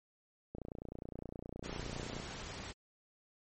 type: click train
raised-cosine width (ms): 2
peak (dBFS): -30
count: 50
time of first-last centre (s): 0.55-2.2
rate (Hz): 29.7
type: noise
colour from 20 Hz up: pink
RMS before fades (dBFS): -45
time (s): 1.63-2.73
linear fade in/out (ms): 20
effects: MP3 32 kbps